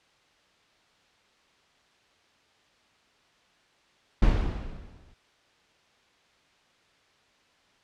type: noise with exponential decay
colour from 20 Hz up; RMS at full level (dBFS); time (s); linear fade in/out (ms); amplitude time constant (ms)
brown; -18; 4.22-5.14; 5; 200
effects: white hiss -63 dBFS RMS until 7.83 s + low-pass 4000 Hz 12 dB/octave